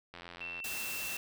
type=click train; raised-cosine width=0.3 ms; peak=-30 dBFS; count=41; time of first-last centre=0.14-0.602 s; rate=86.6 Hz
type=tone; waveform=sine; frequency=2689 Hz; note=E7; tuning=34 cents sharp; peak=-39 dBFS; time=0.41-1.17 s; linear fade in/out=0 ms
type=noise; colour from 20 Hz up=white; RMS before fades=-40 dBFS; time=0.64-1.17 s; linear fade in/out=5 ms
effects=none